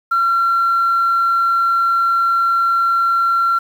sine tone, 1365 Hz, F6, 40 cents flat, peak -11 dBFS, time 0.11-3.59 s, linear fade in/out 10 ms, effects tanh soft clip ceiling -9 dBFS + 7-bit

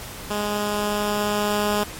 10% pulse tone with level ramp, 207.7 Hz, G#3, in tune, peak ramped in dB -15 to -11 dBFS, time 0.3-1.84 s, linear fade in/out 10 ms, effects pink hiss -36 dBFS RMS until 1.99 s + MP3 64 kbps

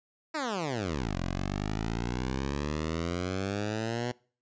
10% pulse exponential two-way sweep, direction down then up, 329.5 to 43.23 to 124.1 Hz, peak -22 dBFS, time 0.34-4.12 s, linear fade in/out 10 ms, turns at 1.17 s, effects noise-tail reverb RT60 0.4 s tail -23 dB re dry + resampled to 16000 Hz

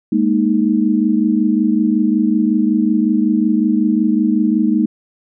sine chord, Ab suspended second, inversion none, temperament equal, 207.7 / 233.1 / 311.1 Hz, Ab3 / Bb3 / Eb4, 0 / 0 / 0 cents, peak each -16 dBFS, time 0.12-4.86 s, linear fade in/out 5 ms, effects none

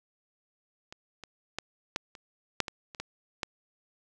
clicks, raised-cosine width 0.2 ms, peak -26 / -26 / -15 / -12 / -29 / -7 / -18 / -27 / -18 / -13 dBFS, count 10, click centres 0.925 / 1.237 / 1.586 / 1.961 / 2.152 / 2.603 / 2.682 / 2.948 / 3 / 3.432 s, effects none

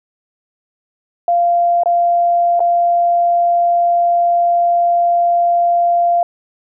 sine tone with dropouts, 693 Hz, F5, 14 cents flat, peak -10 dBFS, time 1.28-6.23 s, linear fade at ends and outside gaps 2 ms, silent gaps 1.835-1.858 / 2.595-2.603 s, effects none

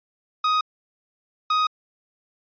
45% pulse tone pair in turn, 1252 / 1252 Hz, D#6 / D#6, +10 / +10 cents, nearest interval unison, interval 0 cents, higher neither, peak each -18 dBFS, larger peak neither, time 0.44-0.61 / 1.5-1.67 s, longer neither, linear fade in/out 5 ms, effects resampled to 11025 Hz

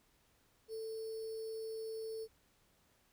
sine tone with sample-and-hold, 443.8 Hz, A4, 15 cents sharp, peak -40 dBFS, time 0.68-2.28 s, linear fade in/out 50 ms, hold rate 4900 Hz, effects pink hiss -72 dBFS RMS until 3.12 s

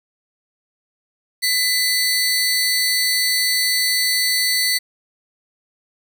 sawtooth tone pair together, 2000 / 4452 Hz, B6 / C#8, +21 / +7 cents, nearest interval octave + major second, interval 1386 cents, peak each -16 dBFS, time 1.42-4.79 s, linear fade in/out 20 ms, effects none

